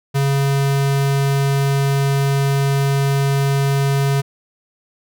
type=tone; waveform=square; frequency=138.59 Hz; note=C#3; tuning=in tune; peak=-15 dBFS; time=0.14-4.22 s; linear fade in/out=20 ms; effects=none